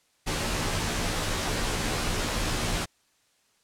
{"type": "noise with comb filter", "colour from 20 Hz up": "pink", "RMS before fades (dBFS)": -28, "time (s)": [0.26, 2.86], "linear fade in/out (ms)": 20, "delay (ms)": 15, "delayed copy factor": -0.75, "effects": ["white hiss -67 dBFS RMS until 3.63 s", "low-pass 9000 Hz 12 dB/octave"]}